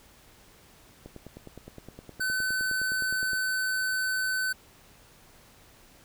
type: click train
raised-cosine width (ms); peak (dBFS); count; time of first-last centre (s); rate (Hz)
2; -29; 23; 1.06-3.333; 9.68
type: tone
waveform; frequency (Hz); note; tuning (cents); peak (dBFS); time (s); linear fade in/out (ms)
square; 1518; F#6; +44; -27; 2.2-4.53; 10
effects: pink hiss -56 dBFS RMS until 6.04 s

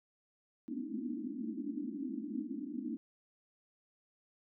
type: band-pass noise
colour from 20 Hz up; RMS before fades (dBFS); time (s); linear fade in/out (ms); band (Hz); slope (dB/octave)
white; -40; 0.68-2.97; 0; 210 to 320; 96
effects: none

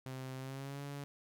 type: tone with pitch glide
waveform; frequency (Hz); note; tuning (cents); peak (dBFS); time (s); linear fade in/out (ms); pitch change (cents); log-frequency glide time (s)
sawtooth; 130.81 to 141.83; C3 to C#3; 0 to +40; -38; 0.06-1.04; 0; +140; 0.37-0.82
effects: none

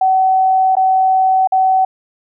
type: tone with dropouts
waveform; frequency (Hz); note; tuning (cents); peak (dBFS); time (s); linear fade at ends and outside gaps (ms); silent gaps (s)
sine; 757; F#5; +39; -9; 0.01-1.85; 5; 0.754-0.767 / 1.474-1.521
effects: none

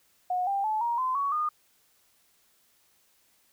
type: tone with pitch steps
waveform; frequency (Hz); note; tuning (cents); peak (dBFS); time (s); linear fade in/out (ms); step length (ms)
sine; 727 / 792.8 / 864.6 / 942.8 / 1028.1 / 1121.2 / 1222.7; F#5 / G5 / A5 / A#5 / C6 / C#6 / D#6; -31 / +19 / -31 / +19 / -31 / +19 / -31; -25; 0.3-1.49; 5; 170
effects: white hiss -66 dBFS RMS until 3.52 s

